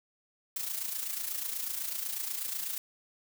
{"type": "noise with amplitude modulation", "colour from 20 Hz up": "blue", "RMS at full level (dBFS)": -33, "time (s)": [0.56, 2.78], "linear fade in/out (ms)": 2, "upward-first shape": "sine", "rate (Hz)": 28.1, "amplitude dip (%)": 60, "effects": []}